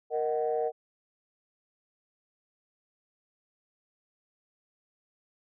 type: chord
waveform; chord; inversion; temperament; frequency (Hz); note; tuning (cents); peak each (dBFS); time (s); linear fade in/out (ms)
sine; D# minor; second; just; 466.7 / 622.3 / 746.7; A#4 / D#5 / F#5; +2 / 0 / +16; -28 / -32 / -32; 0.1-0.72; 50
effects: tanh soft clip ceiling -18 dBFS